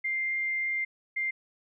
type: tone pair in turn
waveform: sine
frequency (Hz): 2101 / 2101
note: C7 / C7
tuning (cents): +7 / +7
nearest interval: unison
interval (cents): 0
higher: neither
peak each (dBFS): -27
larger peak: neither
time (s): 0.04-0.85 / 1.16-1.31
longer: first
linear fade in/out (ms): 10
effects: none